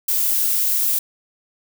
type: noise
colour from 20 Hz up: violet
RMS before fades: -19 dBFS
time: 0.08-0.99 s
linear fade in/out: 5 ms
effects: none

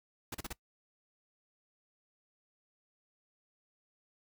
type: noise bursts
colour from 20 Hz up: pink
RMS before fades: -40 dBFS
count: 4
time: 0.32-0.529 s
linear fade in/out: 5 ms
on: 26 ms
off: 35 ms
effects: noise-tail reverb RT60 0.1 s tail -20 dB re dry

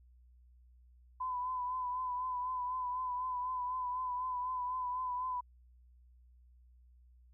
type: tone with vibrato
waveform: sine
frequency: 1004 Hz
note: B5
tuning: 28 cents sharp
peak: -34 dBFS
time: 1.2-5.41 s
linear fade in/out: 10 ms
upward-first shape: triangle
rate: 4 Hz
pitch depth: 41 cents each way
effects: added 61 Hz sine -59 dBFS peak until 7.33 s

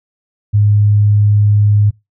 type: tone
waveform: sine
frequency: 103.83 Hz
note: G#2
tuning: in tune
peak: -7 dBFS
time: 0.53-1.91 s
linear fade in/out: 20 ms
effects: noise-tail reverb RT60 0.2 s tail -21 dB re dry

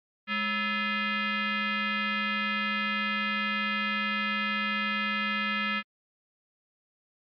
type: tone with frequency modulation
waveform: sine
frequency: 207.7 Hz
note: G#3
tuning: in tune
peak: -26 dBFS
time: 0.27-5.83 s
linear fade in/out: 50 ms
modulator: 757 Hz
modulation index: 3.6
effects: MP3 48 kbps

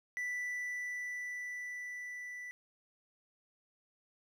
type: tone with level ramp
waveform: triangle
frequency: 1975.5 Hz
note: B6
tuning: in tune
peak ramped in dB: -33 to -41 dBFS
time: 0.17-2.51 s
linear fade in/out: 0 ms
effects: none

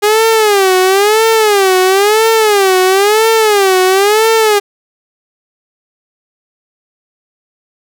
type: tone with vibrato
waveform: sawtooth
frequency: 407.9 Hz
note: G#4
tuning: 31 cents flat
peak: -3 dBFS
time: 0.02-4.6 s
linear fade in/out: 20 ms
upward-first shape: sine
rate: 0.99 Hz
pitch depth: 170 cents each way
effects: none

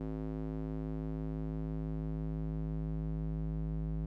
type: tone with band-pass filter sweep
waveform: square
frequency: 53 Hz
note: G#1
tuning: 36 cents sharp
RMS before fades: -37 dBFS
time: 0-4.06 s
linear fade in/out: 5 ms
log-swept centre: 270 to 140 Hz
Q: 1.3
effects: none

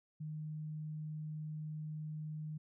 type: tone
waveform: sine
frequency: 153.9 Hz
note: D#3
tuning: 19 cents flat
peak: -40 dBFS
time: 0.2-2.58 s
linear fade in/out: 10 ms
effects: none

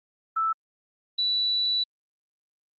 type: tone pair in turn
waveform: sine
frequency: 1318.5 / 3951 Hz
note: E6 / B7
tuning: 0 / 0 cents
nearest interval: octave + perfect fifth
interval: 1900 cents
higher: second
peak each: -22 dBFS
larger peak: neither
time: 0.36-0.53 / 1.18-1.84 s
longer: second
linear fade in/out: 10 ms
effects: Opus 24 kbps

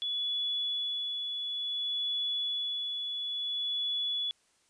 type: tone with tremolo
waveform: sine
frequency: 3414 Hz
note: G#7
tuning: 47 cents sharp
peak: -29 dBFS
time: 0.02-4.31 s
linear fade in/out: 0 ms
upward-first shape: sine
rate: 0.57 Hz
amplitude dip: 35%
effects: white hiss -69 dBFS RMS until 4.69 s + resampled to 22050 Hz

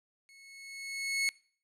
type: tone with level ramp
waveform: sawtooth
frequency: 2192 Hz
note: C#7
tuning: 20 cents flat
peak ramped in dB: -53 to -23 dBFS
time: 0.29-1.29 s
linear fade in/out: 0 ms
effects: noise-tail reverb RT60 0.5 s tail -23 dB re dry + low-pass 11000 Hz 12 dB/octave

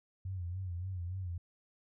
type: tone with vibrato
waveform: sine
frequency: 90.7 Hz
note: F#2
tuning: 34 cents flat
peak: -36 dBFS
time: 0.25-1.38 s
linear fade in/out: 5 ms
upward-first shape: sine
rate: 3.5 Hz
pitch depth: 90 cents each way
effects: none

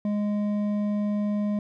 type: tone with hard clipping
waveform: sine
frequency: 207.2 Hz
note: G#3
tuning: 4 cents flat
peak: -25 dBFS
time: 0.05-1.59 s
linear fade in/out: 2 ms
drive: 7 dB
effects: none

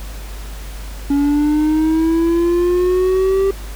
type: linear sweep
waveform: triangle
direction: up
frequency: 280.7 to 392 Hz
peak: -10 dBFS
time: 1.1-3.51 s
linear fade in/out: 5 ms
effects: added 50 Hz sine -27 dBFS peak until 3.75 s + pink hiss -37 dBFS RMS until 3.75 s

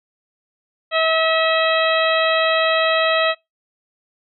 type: harmonic tone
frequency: 645 Hz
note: E5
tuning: 38 cents flat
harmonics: 1 / 2 / 3 / 4 / 5 / 6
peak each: -18 / -21 / -23 / -24 / -25 / -26 dBFS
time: 0.91-3.35 s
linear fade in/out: 50 ms
effects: noise-tail reverb RT60 0.2 s tail -25 dB re dry

